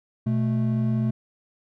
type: tone pair together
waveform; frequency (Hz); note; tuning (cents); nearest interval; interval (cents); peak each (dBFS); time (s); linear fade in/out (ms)
triangle; 122.8 / 218.8; B2 / A3; -9 / -9; minor seventh; 1000; -21 / -22; 0.26-1.11; 10
effects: none